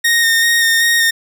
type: tone with vibrato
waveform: sawtooth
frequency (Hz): 1847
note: A#6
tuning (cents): -16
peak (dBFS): -7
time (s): 0.04-1.11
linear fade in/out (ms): 10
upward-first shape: square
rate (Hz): 2.6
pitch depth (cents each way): 14
effects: none